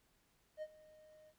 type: tone with ADSR envelope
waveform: triangle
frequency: 618 Hz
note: D#5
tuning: 12 cents flat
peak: -38 dBFS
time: 0.57-1.34 s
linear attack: 51 ms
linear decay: 48 ms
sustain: -20 dB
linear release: 60 ms
effects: pink hiss -75 dBFS RMS until 1.38 s